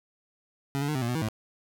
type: tone with pitch steps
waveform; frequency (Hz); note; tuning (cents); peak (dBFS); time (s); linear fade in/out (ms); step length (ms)
25% pulse; 138.7 / 143.4 / 151.8 / 130.8 / 117.9 / 123.5 / 160.8 / 108.6; C#3 / D3 / D#3 / C3 / A#2 / B2 / E3 / A2; +1 / -41 / -42 / 0 / +20 / 0 / -43 / -22; -23; 0.75-1.286; 0; 67
effects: none